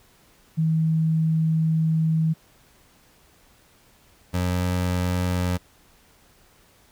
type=tone pair in turn; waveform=sine / 25% pulse; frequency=160 / 89.8 Hz; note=D#3 / F2; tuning=+49 / +49 cents; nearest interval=minor seventh; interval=1000 cents; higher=first; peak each=-18 dBFS; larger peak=neither; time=0.57-2.34 / 4.33-5.58 s; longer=first; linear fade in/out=20 ms; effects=pink hiss -57 dBFS RMS until 6.91 s